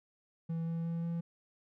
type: tone with pitch steps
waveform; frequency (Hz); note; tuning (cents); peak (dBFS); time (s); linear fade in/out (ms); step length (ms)
triangle; 164.81 / 166.05 / 167.3 / 168.56; E3 / E3 / E3 / E3; 0 / +13 / +26 / +39; -31; 0.49-1.21; 10; 180
effects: none